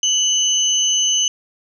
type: tone pair together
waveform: sine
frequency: 2967 / 6204 Hz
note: F#7 / G8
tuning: +4 / -19 cents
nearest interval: octave + minor second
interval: 1277 cents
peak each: -17 dBFS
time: 0.03-1.28 s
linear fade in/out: 2 ms
effects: none